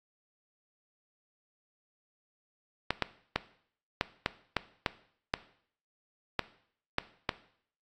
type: clicks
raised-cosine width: 0.3 ms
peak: -10 dBFS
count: 11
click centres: 2.906 / 3.023 / 3.36 / 4.011 / 4.261 / 4.567 / 4.862 / 5.339 / 6.393 / 6.984 / 7.292 s
effects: noise-tail reverb RT60 0.6 s tail -17 dB re dry + AAC 48 kbps